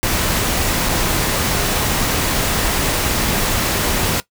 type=noise with dropouts; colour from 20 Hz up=pink; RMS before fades=-18 dBFS; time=0.03-4.2 s; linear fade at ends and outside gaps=0 ms; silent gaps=0.888-0.892 s; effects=noise-tail reverb RT60 0.1 s tail -17 dB re dry